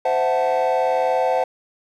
triangle chord, F# half-diminished seventh, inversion second, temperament equal with one note detuned, 517.2 / 659.3 / 740 / 880 Hz, C5 / E5 / F#5 / A5, -20 / 0 / 0 / 0 cents, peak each -18 / -21 / -19 / -22 dBFS, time 0.05-1.44 s, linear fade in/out 5 ms, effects tanh soft clip ceiling -9 dBFS

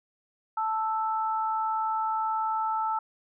sine tone pair together, 880 / 1318.5 Hz, A5 / E6, 0 / 0 cents, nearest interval perfect fifth, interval 700 cents, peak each -27 / -30 dBFS, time 0.57-2.99 s, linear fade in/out 5 ms, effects none

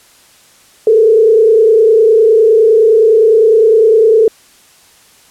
sine tone with frequency modulation, 442.2 Hz, A4, 9 cents sharp, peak -4 dBFS, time 0.87-4.28 s, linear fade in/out 2 ms, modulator 29.8 Hz, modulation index 0.84, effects white hiss -45 dBFS RMS until 5.3 s + low-pass 11000 Hz 12 dB/octave

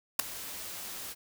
white noise with ADSR envelope, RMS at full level -20 dBFS, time 0.19-1.15 s, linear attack 7 ms, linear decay 4 ms, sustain -21 dB, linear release 37 ms, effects none

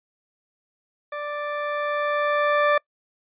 20% pulse tone with level ramp, 588 Hz, D5, 2 cents sharp, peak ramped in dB -24 to -11 dBFS, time 1.12-2.78 s, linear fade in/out 5 ms, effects noise-tail reverb RT60 0.1 s tail -26 dB re dry + resampled to 8000 Hz

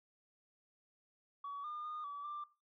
sine tone with pitch steps, 1133 / 1209 / 1223 / 1147 / 1183 Hz, C#6 / D6 / D#6 / D6 / D6, +37 / +50 / -30 / -41 / +12 cents, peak -40 dBFS, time 1.44-2.44 s, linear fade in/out 5 ms, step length 200 ms, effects noise-tail reverb RT60 0.3 s tail -17 dB re dry + tanh soft clip ceiling -38 dBFS

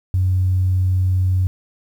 sine tone, 92.5 Hz, F#2, in tune, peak -13 dBFS, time 0.14-1.47 s, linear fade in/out 0 ms, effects tanh soft clip ceiling -9 dBFS + 8-bit

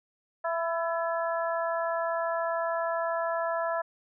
harmonic tone with a mistuned harmonic, 332.9 Hz, E4, 17 cents sharp, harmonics 2 / 3 / 4 / 5, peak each -29 / -33 / -35 / -37 dBFS, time 0.44-3.82 s, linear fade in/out 10 ms, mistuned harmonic 5, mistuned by +40 cents, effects none

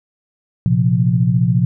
sine chord, Bb suspended second, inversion none, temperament equal, 116.54 / 130.81 / 174.61 Hz, Bb2 / C3 / F3, 0 / 0 / 0 cents, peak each -16 dBFS, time 0.66-1.65 s, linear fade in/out 0 ms, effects none

